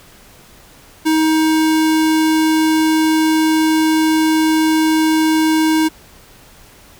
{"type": "tone", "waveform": "square", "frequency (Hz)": 315.7, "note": "D#4", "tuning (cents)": 25, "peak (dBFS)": -12, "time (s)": [1.05, 5.89], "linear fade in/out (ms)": 20, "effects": ["pink hiss -44 dBFS RMS until 6.99 s"]}